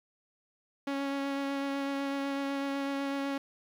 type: tone with vibrato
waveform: sawtooth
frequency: 277.2 Hz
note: C#4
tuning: in tune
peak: -27 dBFS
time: 0.87-3.38 s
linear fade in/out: 5 ms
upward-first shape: sine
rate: 8 Hz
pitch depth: 12 cents each way
effects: low-pass 4000 Hz 12 dB/octave + 10-bit